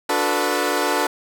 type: chord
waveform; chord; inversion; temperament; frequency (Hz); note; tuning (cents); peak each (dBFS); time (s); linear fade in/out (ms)
15% pulse; B minor seventh; first; equal with one note detuned; 293.7 / 362 / 440 / 493.9; D4 / F#4 / A4 / B4; 0 / -38 / 0 / 0; -18; 0.09-1.07; 5
effects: none